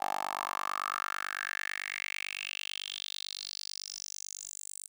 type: tone with high-pass filter sweep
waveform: 10% pulse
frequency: 49 Hz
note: G1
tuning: in tune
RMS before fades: -38 dBFS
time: 0-4.88 s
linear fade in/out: 20 ms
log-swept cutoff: 800 to 8600 Hz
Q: 5.4
effects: none